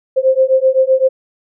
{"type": "beating tone pair", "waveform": "sine", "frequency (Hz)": [521, 528.8], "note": ["C5", "C5"], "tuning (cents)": [-7, 18], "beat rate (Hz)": 7.8, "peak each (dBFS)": -12, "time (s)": [0.16, 1.09], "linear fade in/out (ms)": 20, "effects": []}